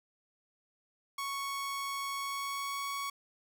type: tone with pitch glide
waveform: sawtooth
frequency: 1108.7 to 1117.1 Hz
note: C#6 to C#6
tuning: 0 to +13 cents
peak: -31 dBFS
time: 1.18-3.1 s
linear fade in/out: 5 ms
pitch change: +13 cents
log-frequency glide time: 2.15-2.91 s
effects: 10-bit